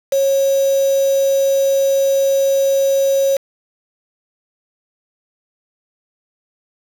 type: tone with quantisation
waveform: sine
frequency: 546 Hz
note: C#5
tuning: 26 cents flat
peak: -12 dBFS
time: 0.12-3.37 s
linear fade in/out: 5 ms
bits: 4
effects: none